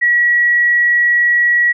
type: tone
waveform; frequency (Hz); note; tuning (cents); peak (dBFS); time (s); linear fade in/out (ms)
sine; 1923; B6; -47; -9; 0.01-1.73; 20
effects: none